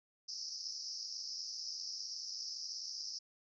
white band-pass noise, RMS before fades -44 dBFS, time 0.28-3.19 s, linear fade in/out 10 ms, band 4900 to 5600 Hz, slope 96 dB/octave, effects none

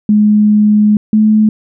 sine tone pair in turn, 210.4 / 215.1 Hz, G#3 / A3, +23 / -39 cents, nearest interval unison, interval 38 cents, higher second, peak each -5 dBFS, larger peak neither, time 0.09-0.97 / 1.13-1.49 s, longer first, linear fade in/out 2 ms, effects none

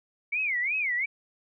sine tone with vibrato, 2217 Hz, C#7, in tune, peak -25 dBFS, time 0.32-1.06 s, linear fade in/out 10 ms, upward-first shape sine, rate 2.8 Hz, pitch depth 250 cents each way, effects none

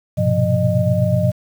sine tone cluster, 101 / 119.6 / 127.8 / 175.9 / 611 Hz, G#2 / A#2 / C3 / F3 / D#5, -48 / +45 / -40 / +13 / -32 cents, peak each -20 dBFS, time 0.17-1.32 s, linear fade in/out 20 ms, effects 7-bit

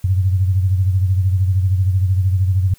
sine beating tone pair, 93 / 106 Hz, F#2 / G#2, +9 / +36 cents, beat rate 13 Hz, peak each -13 / -22 dBFS, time 0.04-2.74 s, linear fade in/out 5 ms, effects white hiss -51 dBFS RMS until 2.78 s

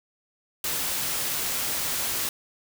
white noise, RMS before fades -28 dBFS, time 0.64-2.29 s, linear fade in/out 2 ms, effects none

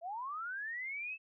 sine linear sweep, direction up, 643 to 2643 Hz, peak -38 dBFS, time 0.01-1.18 s, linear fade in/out 50 ms, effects none

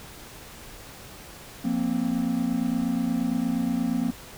triangle chord, F suspended fourth, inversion none, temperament equal, 174.61 / 233.1 / 261.6 Hz, F3 / Bb3 / C4, 0 / 0 / 0 cents, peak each -29 / -24 / -25 dBFS, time 1.64-4.11 s, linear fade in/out 10 ms, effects pink hiss -44 dBFS RMS until 4.37 s

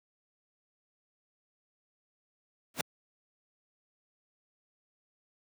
pink noise with exponential growth, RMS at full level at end -25 dBFS, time 2.74-2.81 s, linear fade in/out 2 ms, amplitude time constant 15 ms, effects high-pass 150 Hz 12 dB/octave

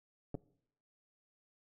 clicks, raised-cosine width 2 ms, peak -27 dBFS, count 2, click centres 0.344 / 0.351 s, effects noise-tail reverb RT60 0.7 s tail -21 dB re dry

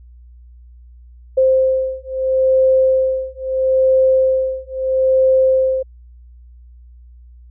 sine beating tone pair, 523.3 / 524.06 Hz, C5 / C5, 0 / +3 cents, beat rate 0.76 Hz, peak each -15 dBFS, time 1.37-5.83 s, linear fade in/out 10 ms, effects added 60 Hz sine -39 dBFS peak until 7.5 s

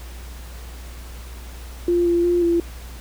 sine tone with pitch steps, 348.2 / 344.1 / 350.2 / 340.7 Hz, F4 / F4 / F4 / F4, -5 / -26 / +5 / -43 cents, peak -15 dBFS, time 1.88-2.6 s, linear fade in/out 2 ms, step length 180 ms, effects added 60 Hz sine -34 dBFS peak until 3 s + pink hiss -43 dBFS RMS until 3 s

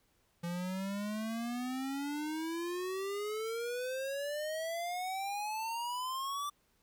square exponential sweep, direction up, 170.1 to 1174.7 Hz, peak -36 dBFS, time 0.43-6.5 s, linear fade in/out 10 ms, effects pink hiss -73 dBFS RMS until 6.82 s

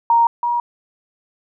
sine tone pair in turn, 932.3 / 954.6 Hz, A#5 / A#5, 0 / +41 cents, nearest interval unison, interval 41 cents, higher second, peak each -10 / -16 dBFS, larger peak first, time 0.1-0.27 / 0.43-0.6 s, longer neither, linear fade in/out 2 ms, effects none

